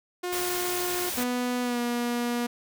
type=tone; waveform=sawtooth; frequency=357.9 Hz; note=F4; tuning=42 cents sharp; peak=-25 dBFS; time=0.23-1.1 s; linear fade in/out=10 ms
type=noise; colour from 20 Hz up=white; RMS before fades=-32 dBFS; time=0.32-1.24 s; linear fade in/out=10 ms
type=tone with pitch glide; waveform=sawtooth; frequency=246.9 to 240 Hz; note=B3 to B3; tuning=0 to -49 cents; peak=-22 dBFS; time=1.17-2.47 s; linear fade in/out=10 ms; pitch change=-49 cents; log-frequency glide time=1.62-1.79 s
effects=none